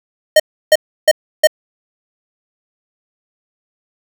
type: tone bursts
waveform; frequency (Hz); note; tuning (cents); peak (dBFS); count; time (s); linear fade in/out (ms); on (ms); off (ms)
square; 618; D#5; -12; -5; 4; 0.36-1.472; 5; 38; 320
effects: 7-bit